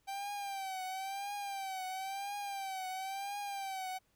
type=tone with vibrato; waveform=45% pulse; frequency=780 Hz; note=G5; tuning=9 cents flat; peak=-38 dBFS; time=0.07-3.99 s; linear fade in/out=20 ms; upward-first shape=triangle; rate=0.98 Hz; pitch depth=86 cents each way; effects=pink hiss -75 dBFS RMS until 4.15 s